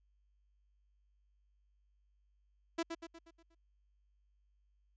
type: tone with echo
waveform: sawtooth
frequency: 332.2 Hz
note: E4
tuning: 13 cents sharp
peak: -29 dBFS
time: 2.78-2.83 s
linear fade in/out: 10 ms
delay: 120 ms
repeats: 6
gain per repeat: -6 dB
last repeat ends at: 3.55 s
effects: added 50 Hz sine -70 dBFS peak until 4.96 s + resampled to 16000 Hz